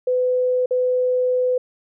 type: tone with dropouts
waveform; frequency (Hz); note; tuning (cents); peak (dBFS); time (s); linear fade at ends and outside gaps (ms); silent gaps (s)
sine; 503; B4; +32; -16; 0.07-1.58; 5; 0.66-0.708
effects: none